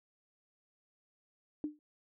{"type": "tone with exponential decay", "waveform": "sine", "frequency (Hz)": 300, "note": "D4", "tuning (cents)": 37, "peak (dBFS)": -30, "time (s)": [1.64, 1.79], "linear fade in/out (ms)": 1, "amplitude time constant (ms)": 32, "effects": []}